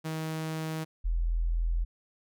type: tone pair in turn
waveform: sawtooth / sine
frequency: 158.7 / 41.84 Hz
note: D#3 / E1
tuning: +35 / +27 cents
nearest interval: octave + major seventh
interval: 2308 cents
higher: first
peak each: -28 / -25 dBFS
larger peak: second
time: 0.04-0.85 / 1.04-1.85 s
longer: neither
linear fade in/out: 20 ms
effects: none